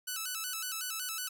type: tone with vibrato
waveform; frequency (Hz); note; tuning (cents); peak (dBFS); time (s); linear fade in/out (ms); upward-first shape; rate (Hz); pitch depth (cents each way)
5% pulse; 1396.9; F6; 0; -24; 0.07-1.29; 10; square; 5.4; 110
effects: none